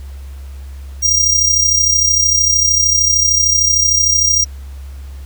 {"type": "tone with amplitude modulation", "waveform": "square", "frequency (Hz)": 5700, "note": "F8", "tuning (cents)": 34, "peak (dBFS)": -8, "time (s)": [1.02, 4.45], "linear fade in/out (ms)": 20, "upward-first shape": "sine", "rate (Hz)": 33.2, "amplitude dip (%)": 55, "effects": ["added 68 Hz sine -27 dBFS peak until 5.25 s", "pink hiss -46 dBFS RMS until 5.25 s"]}